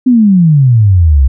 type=exponential sweep; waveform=sine; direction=down; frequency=261.6 to 63 Hz; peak=-3 dBFS; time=0.06-1.28 s; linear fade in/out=10 ms; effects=none